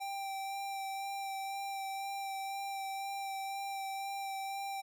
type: tone with vibrato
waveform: square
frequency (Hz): 784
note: G5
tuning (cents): 0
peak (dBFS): -38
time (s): 0-4.82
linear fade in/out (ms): 20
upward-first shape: sine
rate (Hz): 2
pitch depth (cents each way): 15
effects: none